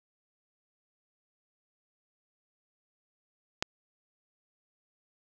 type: click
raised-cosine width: 0.2 ms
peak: -10 dBFS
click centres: 3.625 s
effects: none